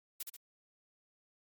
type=noise with echo; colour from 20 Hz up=blue; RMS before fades=-40 dBFS; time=0.2-0.23 s; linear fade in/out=5 ms; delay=68 ms; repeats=2; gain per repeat=-4 dB; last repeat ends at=0.366 s; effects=MP3 96 kbps